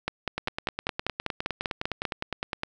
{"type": "two click trains", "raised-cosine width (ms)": 0.3, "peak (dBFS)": [-11, -13], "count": [11, 23], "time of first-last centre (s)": [[0.08, 2.052], [0.38, 2.634]], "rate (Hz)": [5.07, 9.76], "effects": []}